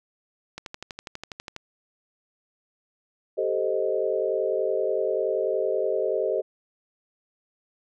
click train, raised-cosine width 0.2 ms, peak -18 dBFS, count 13, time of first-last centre 0.58-1.564 s, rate 12.2 Hz
sine chord, A half-diminished seventh, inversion third, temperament equal with one note detuned, 389.5 / 440 / 523.3 / 622.3 Hz, G4 / A4 / C5 / Eb5, -11 / 0 / 0 / 0 cents, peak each -28 dBFS, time 3.37-6.42 s, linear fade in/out 20 ms
effects none

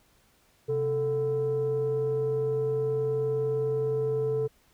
sine tone pair together, 130.81 / 440.3 Hz, C3 / A4, 0 / +1 cents, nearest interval octave + major sixth, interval 2101 cents, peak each -30 / -24 dBFS, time 0.68-4.48 s, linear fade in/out 20 ms, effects tanh soft clip ceiling -21 dBFS + pink hiss -64 dBFS RMS until 4.73 s

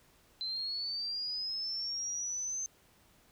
sine linear sweep, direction up, 4047 to 6272 Hz, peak -34 dBFS, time 0.41-2.66 s, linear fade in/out 0 ms, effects pink hiss -65 dBFS RMS until 3.31 s

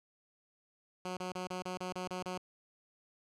10% pulse tone bursts, 182.9 Hz, F#3, 20 cents flat, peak -29 dBFS, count 9, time 1.05-2.378 s, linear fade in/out 2 ms, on 120 ms, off 31 ms, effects low-pass 8000 Hz 12 dB/octave

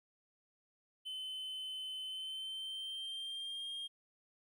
triangle tone with pitch glide, 3050 to 3220 Hz, G7 to G7, -48 to +46 cents, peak -39 dBFS, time 1.05-3.88 s, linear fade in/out 20 ms, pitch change +94 cents, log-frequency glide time 2.05-3.68 s, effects 13-bit

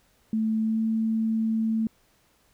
sine tone with pitch glide, 220 to 222.4 Hz, A3 to A3, 0 to +19 cents, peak -22 dBFS, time 0.33-1.87 s, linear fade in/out 2 ms, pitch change +19 cents, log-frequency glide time 0.62-0.8 s, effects pink hiss -64 dBFS RMS until 2.53 s

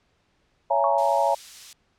sine chord, A# half-diminished seventh, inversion first, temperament just, 559.4 / 671.3 / 839.1 / 932.3 Hz, C#5 / E5 / G#5 / A#5, +16 / +31 / +18 / 0 cents, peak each -24 dBFS, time 0.7-1.35 s, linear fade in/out 10 ms
sine tone with exponential decay, 1108.7 Hz, C#6, in tune, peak -22 dBFS, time 0.84-1.09 s, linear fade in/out 1 ms, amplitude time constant 54 ms
violet noise, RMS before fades -30 dBFS, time 0.98-1.73 s, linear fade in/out 2 ms
effects pink hiss -67 dBFS RMS until 1.98 s + low-pass 5000 Hz 12 dB/octave

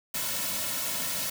white noise with comb filter, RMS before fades -31 dBFS, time 0.14-1.3 s, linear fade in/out 5 ms, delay 2.5 ms, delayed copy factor -0.75, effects none

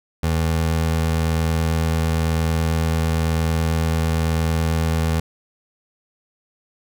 25% pulse tone, 81 Hz, E2, 30 cents flat, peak -14 dBFS, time 0.23-5.2 s, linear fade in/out 5 ms, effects none

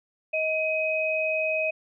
sine tone pair together, 631 / 2524 Hz, D#5 / D#7, +24 / +24 cents, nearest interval 2 octaves, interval 2400 cents, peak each -26 dBFS, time 0.33-1.71 s, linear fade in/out 10 ms, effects none

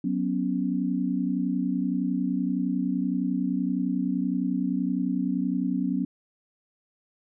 sine chord, F# suspended fourth, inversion none, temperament just, 185 / 246.7 / 277.5 Hz, F#3 / B3 / C#4, 0 / -2 / +2 cents, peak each -28 dBFS, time 0.04-6.05 s, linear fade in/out 5 ms, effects none

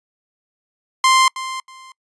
sawtooth tone with echo, 1046.5 Hz, C6, in tune, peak -7 dBFS, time 1.04-1.28 s, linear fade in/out 2 ms, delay 320 ms, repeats 2, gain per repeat -14 dB, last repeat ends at 1.92 s, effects noise-tail reverb RT60 0.1 s tail -26 dB re dry + resampled to 22050 Hz

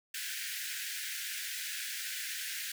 pink high-pass noise, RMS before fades -39 dBFS, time 0.14-2.72 s, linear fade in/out 5 ms, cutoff 1500 Hz, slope 96 dB/octave, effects none

